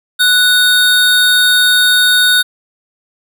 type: tone pair together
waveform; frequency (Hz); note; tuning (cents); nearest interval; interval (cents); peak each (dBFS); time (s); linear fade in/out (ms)
square; 1481 / 3700; F#6 / A#7; +1 / -14; octave + major third; 1585; -11; 0.19-2.43; 20
effects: none